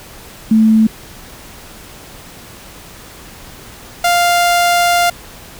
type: tone pair in turn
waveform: sine / sawtooth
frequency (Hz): 220 / 698.5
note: A3 / F5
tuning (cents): 0 / 0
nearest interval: octave + minor sixth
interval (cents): 2000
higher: second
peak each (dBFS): -6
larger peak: neither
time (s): 0.51-0.87 / 4.04-5.1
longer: second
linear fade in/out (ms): 5
effects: pink hiss -36 dBFS RMS until 5.59 s